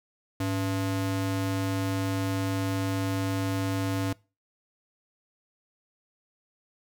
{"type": "ring-modulated tone", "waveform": "square", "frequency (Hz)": 193.2, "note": "G3", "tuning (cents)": -25, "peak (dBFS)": -24, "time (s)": [0.4, 4.13], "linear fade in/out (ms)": 5, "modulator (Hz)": 88.8, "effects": ["noise-tail reverb RT60 0.3 s tail -23 dB re dry"]}